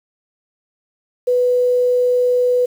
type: tone with quantisation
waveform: sine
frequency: 495.1 Hz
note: B4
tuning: 4 cents sharp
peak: -12 dBFS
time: 1.27-2.66 s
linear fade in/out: 10 ms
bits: 7
effects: none